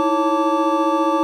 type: tone cluster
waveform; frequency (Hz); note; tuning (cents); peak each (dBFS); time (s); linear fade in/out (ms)
triangle; 315.8 / 330.6 / 554 / 885 / 1162; D#4 / E4 / C#5 / A5 / D6; +26 / +5 / -1 / +10 / -19; -20; 0-1.23; 0
effects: none